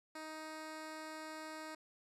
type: tone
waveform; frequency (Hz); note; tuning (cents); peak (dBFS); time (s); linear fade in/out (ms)
10% pulse; 313; D#4; +10; -37; 0.15-1.75; 5
effects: low-pass 11000 Hz 12 dB/octave